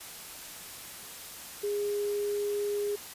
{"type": "tone in noise", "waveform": "sine", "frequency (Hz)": 410, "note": "G#4", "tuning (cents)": -22, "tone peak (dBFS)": -28, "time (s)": [1.63, 2.96], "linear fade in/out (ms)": 10, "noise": "white", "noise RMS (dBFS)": -44, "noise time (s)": [0, 3.14], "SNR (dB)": 13, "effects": ["resampled to 32000 Hz"]}